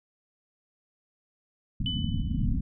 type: low-pass noise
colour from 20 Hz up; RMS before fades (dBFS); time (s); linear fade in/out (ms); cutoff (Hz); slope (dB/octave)
pink; -28; 1.8-2.61; 5; 270; 96
type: tone with exponential decay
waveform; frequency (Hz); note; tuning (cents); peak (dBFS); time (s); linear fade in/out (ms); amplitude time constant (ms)
sine; 3000; F#7; +23; -27; 1.86-2.46; 1; 130
effects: none